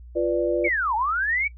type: chord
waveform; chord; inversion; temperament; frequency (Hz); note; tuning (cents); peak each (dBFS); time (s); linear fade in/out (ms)
sine; B diminished; second; equal with one note detuned; 348.2 / 493.9 / 587.3; F4 / B4 / D5; -5 / 0 / 0; -23 / -25 / -24; 0.15-0.69; 20
type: linear two-way sweep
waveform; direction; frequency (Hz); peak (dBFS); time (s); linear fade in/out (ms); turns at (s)
sine; down then up; 2307 to 830.6 to 2307; -21; 0.64-1.48; 10; 0.95
effects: noise-tail reverb RT60 0.1 s tail -17 dB re dry + added 60 Hz sine -40 dBFS peak until 1.57 s